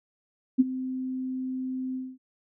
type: tone with ADSR envelope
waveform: sine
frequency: 258.5 Hz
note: C4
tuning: 21 cents flat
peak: -13 dBFS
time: 0.58-2.18 s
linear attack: 22 ms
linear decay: 27 ms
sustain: -16 dB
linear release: 230 ms
effects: none